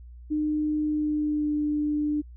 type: tone with pitch glide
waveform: sine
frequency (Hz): 303.5 to 297.9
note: D#4 to D4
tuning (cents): -43 to +25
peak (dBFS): -23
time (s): 0.3-2.22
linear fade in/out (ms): 20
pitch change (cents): -32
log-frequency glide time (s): 0.83-1.55
effects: added 60 Hz sine -42 dBFS peak until 2.36 s